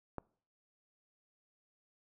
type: click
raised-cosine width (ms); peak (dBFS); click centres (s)
1; -25; 0.183
effects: noise-tail reverb RT60 0.5 s tail -24 dB re dry